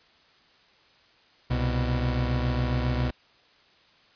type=tone pair together; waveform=30% pulse; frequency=65.2 / 123.08 Hz; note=C2 / B2; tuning=-5 / -5 cents; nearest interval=major seventh; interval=1100 cents; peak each=-24 dBFS; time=1.5-3.11 s; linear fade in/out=10 ms; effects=white hiss -59 dBFS RMS until 4.15 s + resampled to 11025 Hz